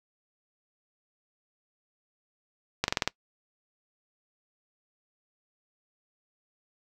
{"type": "slowing click train", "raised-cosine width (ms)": 0.2, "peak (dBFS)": -7, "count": 6, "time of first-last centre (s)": [2.84, 3.076], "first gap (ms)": 41, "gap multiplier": 1.07, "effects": ["noise-tail reverb RT60 0.1 s tail -24 dB re dry"]}